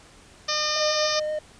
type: harmonic tone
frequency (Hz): 606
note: D#5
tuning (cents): -46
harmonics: 1 / 2 / 3 / 4 / 5 / 6 / 7 / 8 / 9 / 10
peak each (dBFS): -32 / -30 / -33 / -35 / -36 / -33 / -35 / -30 / -30 / -33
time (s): 0.48-1.2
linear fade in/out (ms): 10
type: tone with vibrato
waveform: triangle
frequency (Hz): 612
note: D#5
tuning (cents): -29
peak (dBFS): -23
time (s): 0.76-1.39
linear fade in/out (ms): 5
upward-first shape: triangle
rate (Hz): 7.6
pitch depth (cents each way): 11
effects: pink hiss -51 dBFS RMS until 1.59 s + resampled to 22050 Hz